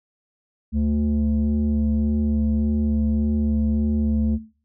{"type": "tone pair together", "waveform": "sine", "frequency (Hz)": [73.91, 220], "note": ["D2", "A3"], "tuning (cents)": [12, 0], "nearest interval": "octave + perfect fifth", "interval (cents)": 1888, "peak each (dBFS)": -19, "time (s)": [0.72, 4.39], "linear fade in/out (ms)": 50, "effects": ["noise-tail reverb RT60 0.4 s tail -18 dB re dry", "tanh soft clip ceiling -15 dBFS"]}